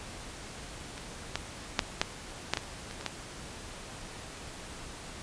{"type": "clicks", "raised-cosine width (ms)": 0.2, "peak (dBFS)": [-24, -12, -6, -7, -8, -12, -29, -24, -22, -13], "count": 10, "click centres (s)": [0.979, 1.356, 1.792, 2.015, 2.536, 2.572, 2.635, 2.911, 3.011, 3.063], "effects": ["pink hiss -44 dBFS RMS until 5.22 s", "resampled to 22050 Hz"]}